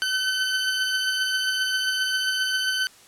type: beating tone pair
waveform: 20% pulse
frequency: 1521 / 1528.5 Hz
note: F#6 / G6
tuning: +47 / -44 cents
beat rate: 7.5 Hz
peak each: -18 / -26 dBFS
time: 0.02-2.87 s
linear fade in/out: 0 ms
effects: white hiss -51 dBFS RMS until 3.07 s + low-pass 10000 Hz 12 dB/octave